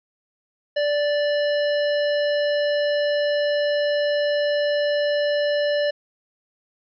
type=harmonic tone; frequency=585 Hz; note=D5; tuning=7 cents flat; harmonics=1 / 3 / 5 / 7 / 9; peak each=-19 / -29 / -33 / -36 / -38 dBFS; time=0.76-5.91 s; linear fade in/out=10 ms; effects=none